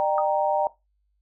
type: chord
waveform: sine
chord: G minor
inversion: second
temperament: equal with one note detuned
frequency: 601.4 / 784 / 932.3 Hz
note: D5 / G5 / Bb5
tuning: +41 / 0 / 0 cents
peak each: -24 / -24 / -26 dBFS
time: 0-0.67 s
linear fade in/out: 0 ms
type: tone with exponential decay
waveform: sine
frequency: 1244.5 Hz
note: D#6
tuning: in tune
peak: -22 dBFS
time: 0.18-0.27 s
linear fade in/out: 1 ms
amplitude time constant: 18 ms
effects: noise-tail reverb RT60 0.2 s tail -17 dB re dry + added 50 Hz sine -67 dBFS peak until 1.21 s